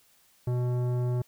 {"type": "tone with tanh clipping", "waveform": "triangle", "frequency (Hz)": 123.47, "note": "B2", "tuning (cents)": 0, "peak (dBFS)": -27, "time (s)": [0.47, 1.22], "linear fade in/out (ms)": 5, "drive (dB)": 18, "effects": ["white hiss -63 dBFS RMS until 1.27 s"]}